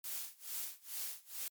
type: noise with tremolo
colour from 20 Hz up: blue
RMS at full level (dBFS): -40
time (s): 0.04-1.48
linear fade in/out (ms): 2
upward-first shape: sine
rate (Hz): 2.3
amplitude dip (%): 95
effects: MP3 96 kbps